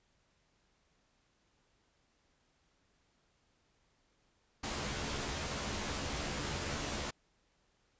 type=noise with comb filter; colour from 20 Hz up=pink; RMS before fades=-38 dBFS; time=4.63-7.11 s; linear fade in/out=10 ms; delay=14 ms; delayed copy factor=+0.7; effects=pink hiss -74 dBFS RMS until 7.99 s + resampled to 16000 Hz